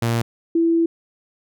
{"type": "tone pair in turn", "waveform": ["sawtooth", "sine"], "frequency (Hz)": [116.54, 332.5], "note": ["A#2", "E4"], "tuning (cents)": [0, 15], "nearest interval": "octave + tritone", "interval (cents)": 1815, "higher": "second", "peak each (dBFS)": -14, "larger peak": "neither", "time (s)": [[0.02, 0.22], [0.55, 0.86]], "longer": "second", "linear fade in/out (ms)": 5, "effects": []}